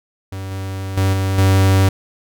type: tone with level steps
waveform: 45% pulse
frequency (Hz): 96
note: G2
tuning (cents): -36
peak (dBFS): -25 / -23 / -13 / -16 / -10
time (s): 0.32-1.89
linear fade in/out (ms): 5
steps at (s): 0.51 / 0.97 / 1.13 / 1.38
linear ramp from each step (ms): 5
effects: none